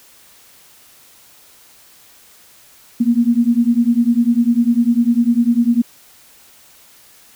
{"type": "beating tone pair", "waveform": "sine", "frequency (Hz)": [231.5, 241.5], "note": ["A#3", "B3"], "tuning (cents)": [-12, -39], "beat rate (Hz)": 10, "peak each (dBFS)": -14, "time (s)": [3, 5.82], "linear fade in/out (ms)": 10, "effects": ["white hiss -47 dBFS RMS until 7.35 s"]}